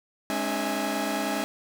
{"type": "tone cluster", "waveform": "sawtooth", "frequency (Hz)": [208.6, 270.5, 300.4, 653, 828], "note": ["G#3", "C#4", "D4", "E5", "G#5"], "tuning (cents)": [8, -42, 39, -17, -5], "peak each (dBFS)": -29, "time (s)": [0.3, 1.44], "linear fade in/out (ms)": 0, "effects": []}